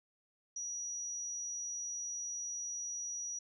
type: tone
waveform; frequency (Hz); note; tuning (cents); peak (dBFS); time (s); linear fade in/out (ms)
sine; 5810; F#8; -32; -38; 0.56-3.39; 5
effects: none